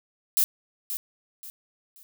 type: noise with echo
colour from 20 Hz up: violet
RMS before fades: -21 dBFS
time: 0.37-0.44 s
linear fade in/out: 0 ms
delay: 530 ms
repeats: 3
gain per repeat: -10 dB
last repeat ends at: 2.03 s
effects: none